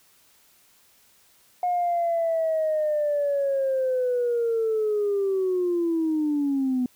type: linear sweep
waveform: sine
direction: down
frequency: 720 to 246.9 Hz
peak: -20 dBFS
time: 1.63-6.86 s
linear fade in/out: 2 ms
effects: tanh soft clip ceiling -17 dBFS + white hiss -59 dBFS RMS until 6.95 s